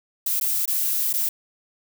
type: noise with dropouts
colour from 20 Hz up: violet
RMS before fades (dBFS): -23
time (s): 0.26-1.29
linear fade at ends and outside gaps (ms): 5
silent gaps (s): 0.399-0.411 / 0.656-0.676 / 1.13-1.137
effects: none